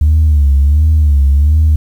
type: tone with vibrato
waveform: sine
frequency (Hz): 73.42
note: D2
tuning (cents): 0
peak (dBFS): -4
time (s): 0.01-1.76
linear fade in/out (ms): 5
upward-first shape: sine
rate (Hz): 1.4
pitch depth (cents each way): 110
effects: tanh soft clip ceiling -3 dBFS + 7-bit